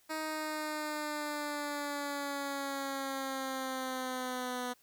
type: linear sweep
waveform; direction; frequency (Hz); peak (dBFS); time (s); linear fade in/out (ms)
10% pulse; down; 314.5 to 246.9; -27; 0.09-4.74; 20
effects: white hiss -67 dBFS RMS until 4.82 s

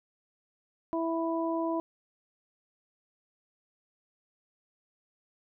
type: harmonic tone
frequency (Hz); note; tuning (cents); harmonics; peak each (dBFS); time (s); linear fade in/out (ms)
329.6; E4; 0; 1 / 2 / 3; -30 / -33 / -35; 0.93-1.8; 0
effects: none

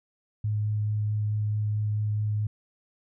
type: tone with vibrato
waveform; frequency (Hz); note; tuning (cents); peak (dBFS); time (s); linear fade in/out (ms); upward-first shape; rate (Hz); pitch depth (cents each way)
sine; 105.8; G#2; +33; -24; 0.44-2.47; 5; sine; 4.6; 8
effects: none

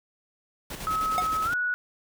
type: noise with tremolo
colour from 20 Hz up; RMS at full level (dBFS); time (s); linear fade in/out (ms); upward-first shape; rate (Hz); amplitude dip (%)
pink; -36; 0.7-1.54; 5; square; 9.7; 45
type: tone with pitch glide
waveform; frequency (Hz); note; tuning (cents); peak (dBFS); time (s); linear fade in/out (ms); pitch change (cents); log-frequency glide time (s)
sine; 1285 to 1467.6; E6 to F#6; -45 to -15; -24; 0.87-1.74; 0; +230; 1.44-1.53
type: tone with exponential decay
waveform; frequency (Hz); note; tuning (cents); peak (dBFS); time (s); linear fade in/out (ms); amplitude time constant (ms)
square; 727; F#5; -31; -21; 1.18-1.27; 0; 19
effects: none

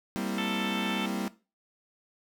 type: chord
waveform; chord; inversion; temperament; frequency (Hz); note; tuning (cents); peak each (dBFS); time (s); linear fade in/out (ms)
40% pulse; C dominant seventh; second; equal; 196 / 233.1 / 261.6 / 329.6; G3 / Bb3 / C4 / E4; 0 / 0 / 0 / 0; -33 / -34 / -38 / -37; 0.16-1.28; 0
type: harmonic tone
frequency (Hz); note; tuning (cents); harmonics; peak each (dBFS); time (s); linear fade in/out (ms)
442; A4; +8; 2 / 3 / 4 / 5 / 6 / 7 / 8; -40 / -40 / -43 / -39 / -39 / -38 / -40; 0.38-1.06; 2
effects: noise-tail reverb RT60 0.3 s tail -17 dB re dry

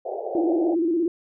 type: band-pass noise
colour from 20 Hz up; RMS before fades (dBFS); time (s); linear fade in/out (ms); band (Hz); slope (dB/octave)
white; -30; 0.05-0.75; 10; 360 to 770; 96
type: tone with vibrato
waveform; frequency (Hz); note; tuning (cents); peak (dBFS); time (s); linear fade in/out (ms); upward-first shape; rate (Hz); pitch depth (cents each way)
sine; 334.7; E4; +26; -19; 0.35-1.08; 2; square; 17; 72
effects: none

